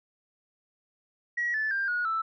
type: tone with pitch steps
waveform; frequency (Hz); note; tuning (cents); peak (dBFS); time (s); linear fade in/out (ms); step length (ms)
sine; 1913 / 1744.1 / 1590.2 / 1449.8 / 1321.8; A#6 / A6 / G6 / F#6 / E6; +44 / -16 / +24 / -36 / +4; -25; 1.37-2.22; 10; 170
effects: tanh soft clip ceiling -21 dBFS